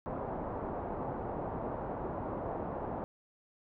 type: low-pass noise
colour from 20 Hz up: white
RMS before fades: -38 dBFS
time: 0.06-3.04 s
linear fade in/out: 0 ms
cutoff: 890 Hz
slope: 24 dB/octave
effects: none